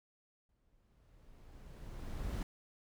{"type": "noise with exponential growth", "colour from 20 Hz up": "brown", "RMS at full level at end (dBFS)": -36, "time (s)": [0.49, 2.43], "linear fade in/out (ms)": 2, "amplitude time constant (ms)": 420, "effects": []}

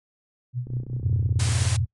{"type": "tone with tremolo", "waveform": "sine", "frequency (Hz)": 123.47, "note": "B2", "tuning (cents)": 0, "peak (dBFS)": -23, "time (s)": [0.53, 1.2], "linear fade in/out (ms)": 50, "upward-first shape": "triangle", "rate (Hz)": 5.3, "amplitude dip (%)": 100}
{"type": "click train", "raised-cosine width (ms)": 3, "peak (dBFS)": -26, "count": 31, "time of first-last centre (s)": [0.67, 1.654], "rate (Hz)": 30.5}
{"type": "chord", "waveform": "sine", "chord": "F diminished", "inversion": "none", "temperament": "equal", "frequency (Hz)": [87.31, 103.83, 123.47], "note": ["F2", "Ab2", "Cb3"], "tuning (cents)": [0, 0, 0], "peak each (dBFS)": -25, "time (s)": [1.01, 1.86], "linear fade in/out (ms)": 20}
{"type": "low-pass noise", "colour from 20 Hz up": "white", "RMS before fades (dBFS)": -32, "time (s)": [1.39, 1.77], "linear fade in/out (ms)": 10, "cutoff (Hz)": 9900, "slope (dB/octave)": 96}
{"effects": ["noise-tail reverb RT60 0.1 s tail -24 dB re dry"]}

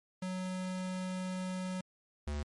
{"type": "tone pair in turn", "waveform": "square", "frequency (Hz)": [185, 73.42], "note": ["F#3", "D2"], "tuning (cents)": [0, 0], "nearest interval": "octave + major third", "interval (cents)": 1600, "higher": "first", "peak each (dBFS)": [-36, -35], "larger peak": "second", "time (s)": [[0.22, 1.81], [2.27, 2.43]], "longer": "first", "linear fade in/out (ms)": 5, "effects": ["MP3 48 kbps"]}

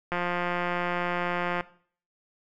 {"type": "click train", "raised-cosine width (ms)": 0.5, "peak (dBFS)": -14, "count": 263, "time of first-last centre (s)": [0.12, 1.609], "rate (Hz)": 176, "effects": ["noise-tail reverb RT60 0.5 s tail -18 dB re dry"]}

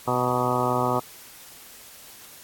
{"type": "harmonic tone with a mistuned harmonic", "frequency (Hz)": 124.6, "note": "B2", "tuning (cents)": 16, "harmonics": [1, 2, 3, 4, 5, 6, 7, 8, 9, 10], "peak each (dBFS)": [-30, -30, -30, -30, -30, -30, -30, -30, -30, -30], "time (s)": [0.07, 1], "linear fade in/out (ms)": 10, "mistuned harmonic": 8, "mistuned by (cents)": -44, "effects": ["white hiss -46 dBFS RMS until 2.43 s", "AAC 64 kbps"]}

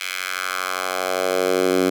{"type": "tone with high-pass filter sweep", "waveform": "10% pulse", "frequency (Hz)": 92.5, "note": "F#2", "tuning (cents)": 0, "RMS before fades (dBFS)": -22, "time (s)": [0, 1.9], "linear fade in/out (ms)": 10, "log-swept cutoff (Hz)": [2300, 280], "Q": 1.8, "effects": []}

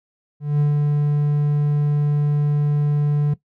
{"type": "tone with ADSR envelope", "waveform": "triangle", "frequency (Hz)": 146.83, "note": "D3", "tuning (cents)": 0, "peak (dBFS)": -11, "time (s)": [0.4, 3.34], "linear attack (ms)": 200, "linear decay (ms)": 130, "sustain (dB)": -2, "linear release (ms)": 7, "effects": ["noise-tail reverb RT60 0.1 s tail -17 dB re dry"]}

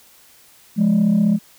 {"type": "tone pair together", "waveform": "sine", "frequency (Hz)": [175.3, 210.7], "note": ["F3", "G#3"], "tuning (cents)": [7, 25], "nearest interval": "minor third", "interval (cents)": 318, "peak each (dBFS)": [-16, -12], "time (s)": [0.76, 1.39], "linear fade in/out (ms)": 50, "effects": ["tanh soft clip ceiling -10 dBFS", "white hiss -50 dBFS RMS until 1.58 s"]}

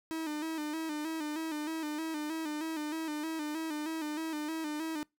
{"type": "tone with vibrato", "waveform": "45% pulse", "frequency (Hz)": 311.1, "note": "D#4", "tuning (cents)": 0, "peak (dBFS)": -34, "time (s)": [0.11, 5.03], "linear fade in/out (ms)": 0, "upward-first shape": "square", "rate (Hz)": 3.2, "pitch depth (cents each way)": 60, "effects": ["noise-tail reverb RT60 0.2 s tail -25 dB re dry"]}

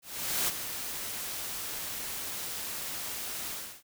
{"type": "noise with ADSR envelope", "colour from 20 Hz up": "white", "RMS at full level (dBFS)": -28, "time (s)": [0.02, 3.83], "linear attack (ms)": 460, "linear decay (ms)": 26, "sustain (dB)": -9, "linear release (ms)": 310, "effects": []}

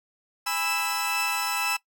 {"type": "tone cluster", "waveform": "sawtooth", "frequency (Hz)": [818, 993, 1317, 2632], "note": ["G#5", "B5", "E6", "E7"], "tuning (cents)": [-26, 9, -2, -3], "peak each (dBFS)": [-29, -29, -27, -25], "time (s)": [0.46, 1.77], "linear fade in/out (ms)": 10, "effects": ["noise-tail reverb RT60 0.1 s tail -19 dB re dry"]}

